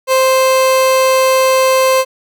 30% pulse tone, 523.3 Hz, C5, in tune, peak -6 dBFS, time 0.07-2.05 s, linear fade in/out 50 ms, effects none

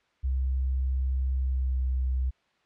sine tone with pitch glide, 65.3 to 64.33 Hz, C2 to C2, -3 to -29 cents, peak -24 dBFS, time 0.23-2.31 s, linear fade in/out 20 ms, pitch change -26 cents, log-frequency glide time 1.36-1.78 s, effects white hiss -68 dBFS RMS until 2.65 s + low-pass 3000 Hz 12 dB/octave

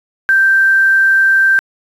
sine tone with quantisation, 1568 Hz, G6, in tune, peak -7 dBFS, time 0.29-1.59 s, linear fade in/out 0 ms, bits 6, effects resampled to 32000 Hz

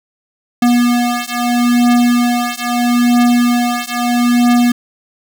square beating tone pair, 241.3 / 242.07 Hz, B3 / B3, -40 / -34 cents, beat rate 0.77 Hz, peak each -14 dBFS, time 0.62-4.72 s, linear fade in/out 5 ms, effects none

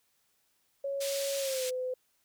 sine tone with pitch glide, 554.4 to 508.4 Hz, C#5 to C5, 0 to -50 cents, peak -31 dBFS, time 0.84-1.94 s, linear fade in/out 5 ms, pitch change -150 cents, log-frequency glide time 1.38-1.66 s
pink band-pass noise, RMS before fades -38 dBFS, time 1-1.71 s, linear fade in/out 20 ms, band 3500 to 11000 Hz, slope 12 dB/octave
effects white hiss -73 dBFS RMS until 2.24 s

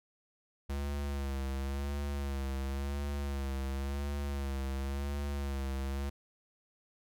square tone with vibrato, 69.3 Hz, C#2, in tune, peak -34 dBFS, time 0.69-6.1 s, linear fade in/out 10 ms, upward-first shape sine, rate 0.94 Hz, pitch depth 52 cents each way, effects none

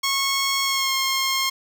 10% pulse tone with pitch glide, 1095 to 1071.2 Hz, C#6 to C6, -22 to +40 cents, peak -12 dBFS, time 0.03-1.5 s, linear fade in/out 10 ms, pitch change -38 cents, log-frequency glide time 0.64-0.93 s, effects none

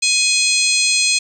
harmonic tone with a mistuned harmonic, 837 Hz, G#5, 13 cents sharp, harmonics 3 / 4 / 5 / 6 / 7 / 8 / 9 / 10, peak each -18 / -24 / -18 / -27 / -24 / -23 / -26 / -22 dBFS, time 0.02-1.19 s, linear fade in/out 10 ms, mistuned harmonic 7, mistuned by +63 cents, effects 8-bit

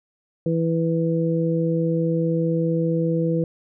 harmonic tone, 164.81 Hz, E3, in tune, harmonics 1 / 2 / 3, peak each -21 / -25 / -24 dBFS, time 0.46-3.44 s, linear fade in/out 2 ms, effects none

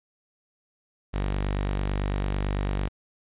sawtooth tone, 48.99 Hz, G1, in tune, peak -21 dBFS, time 1.13-2.89 s, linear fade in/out 20 ms, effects resampled to 8000 Hz + 9-bit

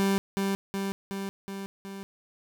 30% pulse tone with echo, 196 Hz, G3, in tune, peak -20 dBFS, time 0-0.18 s, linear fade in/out 0 ms, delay 370 ms, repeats 5, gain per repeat -3 dB, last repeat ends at 2.03 s, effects none

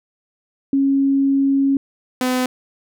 sine / sawtooth tone pair in turn, 274.4 / 253.6 Hz, C#4 / B3, -17 / +46 cents, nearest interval minor second, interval 137 cents, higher first, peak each -13 dBFS, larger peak neither, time 0.73-1.77 / 2.21-2.46 s, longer first, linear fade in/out 2 ms, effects none

